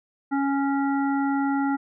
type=harmonic tone; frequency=277.2 Hz; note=C#4; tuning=in tune; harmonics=1 / 3 / 5 / 7; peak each=-22 / -28 / -32 / -40 dBFS; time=0.31-1.77 s; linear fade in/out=20 ms; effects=none